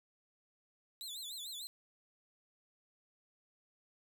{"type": "tone with vibrato", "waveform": "sawtooth", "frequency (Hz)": 3777, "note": "A#7", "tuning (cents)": 22, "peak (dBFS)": -40, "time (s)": [1.01, 1.67], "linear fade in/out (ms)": 0, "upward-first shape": "sine", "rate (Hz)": 6.7, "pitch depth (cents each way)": 180, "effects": []}